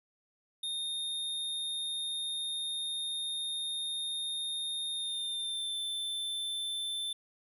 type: tone with pitch glide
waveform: square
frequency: 3673 to 3540 Hz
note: A#7 to A7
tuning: -26 to +10 cents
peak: -34 dBFS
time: 0.63-7.13 s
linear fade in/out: 5 ms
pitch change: -64 cents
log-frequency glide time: 4.92-5.76 s
effects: none